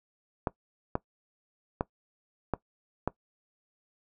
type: clicks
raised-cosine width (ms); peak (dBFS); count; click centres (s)
1; -13; 5; 0.472 / 0.954 / 1.809 / 2.537 / 3.076
effects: noise-tail reverb RT60 0.1 s tail -20 dB re dry